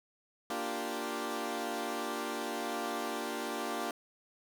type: chord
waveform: 15% pulse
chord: G minor seventh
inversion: first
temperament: equal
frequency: 233.1 / 293.7 / 349.2 / 392 Hz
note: Bb3 / D4 / F4 / G4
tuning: 0 / 0 / 0 / 0 cents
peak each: -34 dBFS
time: 0.5-3.91 s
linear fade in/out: 2 ms
effects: none